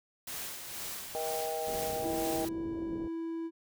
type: noise with tremolo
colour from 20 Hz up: white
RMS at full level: -39 dBFS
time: 0.27-2.49 s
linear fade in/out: 5 ms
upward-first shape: sine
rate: 2.1 Hz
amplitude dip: 45%
type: harmonic tone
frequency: 158.6 Hz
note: D#3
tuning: 33 cents sharp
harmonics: 3 / 4 / 5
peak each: -37 / -37 / -37 dBFS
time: 1.15-2.45 s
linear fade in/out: 0 ms
type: low-pass noise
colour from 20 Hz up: white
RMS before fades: -44 dBFS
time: 1.67-3.08 s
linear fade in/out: 5 ms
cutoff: 420 Hz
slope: 24 dB/octave
type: tone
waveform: triangle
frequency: 329.6 Hz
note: E4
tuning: in tune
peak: -32 dBFS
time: 2.01-3.51 s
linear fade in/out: 50 ms
effects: none